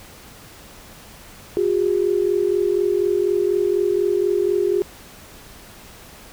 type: tone pair together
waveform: sine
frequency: 360.3 / 404.4 Hz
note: F#4 / G#4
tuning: -46 / -46 cents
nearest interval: major second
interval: 200 cents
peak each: -19 dBFS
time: 1.57-4.82 s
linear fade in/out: 0 ms
effects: pink hiss -43 dBFS RMS until 6.32 s

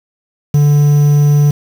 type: tone with quantisation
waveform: triangle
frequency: 146.1 Hz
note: D3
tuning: 9 cents flat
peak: -4 dBFS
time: 0.54-1.51 s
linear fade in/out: 5 ms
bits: 5
effects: none

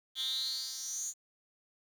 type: tone with high-pass filter sweep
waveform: 10% pulse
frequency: 261.6 Hz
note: C4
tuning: in tune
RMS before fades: -37 dBFS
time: 0.15-1.14 s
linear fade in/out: 50 ms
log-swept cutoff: 3300 to 7000 Hz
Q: 9.3
effects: 10-bit

